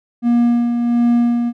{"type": "tone with tremolo", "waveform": "triangle", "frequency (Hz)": 237.9, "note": "A#3", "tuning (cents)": 35, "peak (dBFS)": -8, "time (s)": [0.22, 1.53], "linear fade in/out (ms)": 50, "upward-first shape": "sine", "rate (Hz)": 1.4, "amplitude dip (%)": 45, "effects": []}